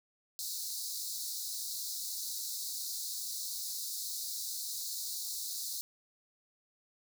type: high-pass noise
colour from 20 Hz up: pink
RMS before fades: -39 dBFS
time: 0.39-5.81 s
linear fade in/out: 0 ms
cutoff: 3900 Hz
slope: 96 dB/octave
effects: none